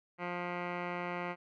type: tone with low-pass filter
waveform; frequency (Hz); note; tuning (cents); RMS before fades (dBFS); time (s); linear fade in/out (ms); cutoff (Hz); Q
10% pulse; 176.4; F3; +18; -38; 0.18-1.36; 50; 1900; 7.1
effects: none